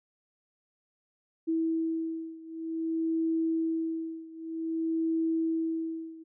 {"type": "beating tone pair", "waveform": "sine", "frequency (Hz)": [325.2, 325.73], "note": ["E4", "E4"], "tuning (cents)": [-23, -21], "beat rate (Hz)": 0.53, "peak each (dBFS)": [-30, -32], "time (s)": [1.47, 6.24], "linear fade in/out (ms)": 20, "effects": []}